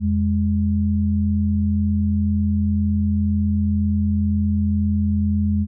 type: tone pair together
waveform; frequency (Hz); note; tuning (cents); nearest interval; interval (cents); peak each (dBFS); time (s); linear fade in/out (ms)
sine; 85.1 / 207.1; F2 / G#3; -44 / -5; octave + minor third; 1539; -19; 0-5.67; 50
effects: none